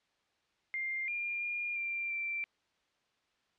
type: tone with pitch steps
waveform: sine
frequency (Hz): 2106 / 2402 / 2415 / 2372 / 2349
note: C7 / D7 / D7 / D7 / D7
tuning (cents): +11 / +38 / +48 / +17 / 0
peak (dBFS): -33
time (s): 0.74-2.44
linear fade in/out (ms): 0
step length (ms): 340
effects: white hiss -75 dBFS RMS until 3.58 s + low-pass 4000 Hz 12 dB/octave